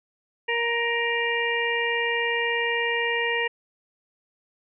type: harmonic tone with a mistuned harmonic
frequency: 468.2 Hz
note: A#4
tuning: 8 cents sharp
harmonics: 1 / 2 / 4 / 5 / 6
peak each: -28 / -31 / -26 / -30 / -31 dBFS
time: 0.48-3.48 s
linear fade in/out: 10 ms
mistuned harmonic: 5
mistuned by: +15 cents
effects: none